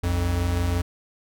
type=tone pair together; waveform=square; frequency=61.71 / 87.5 Hz; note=B1 / F2; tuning=-1 / +4 cents; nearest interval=tritone; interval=605 cents; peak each=-28 / -23 dBFS; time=0.03-0.82 s; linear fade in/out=10 ms; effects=none